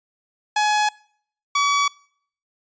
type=tone pair in turn; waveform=sawtooth; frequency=843 / 1138.3 Hz; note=G#5 / C#6; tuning=+26 / +46 cents; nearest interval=perfect fourth; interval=520 cents; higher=second; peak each=-13 dBFS; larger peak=neither; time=0.56-0.89 / 1.55-1.88 s; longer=neither; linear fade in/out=5 ms; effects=noise-tail reverb RT60 0.6 s tail -24 dB re dry + resampled to 16000 Hz